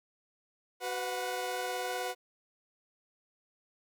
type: tone cluster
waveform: sawtooth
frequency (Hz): 374.2 / 497.9 / 729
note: F#4 / B4 / F#5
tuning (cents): +20 / +14 / -26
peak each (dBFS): -37 / -33 / -33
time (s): 0.8-2.15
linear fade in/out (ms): 50
effects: none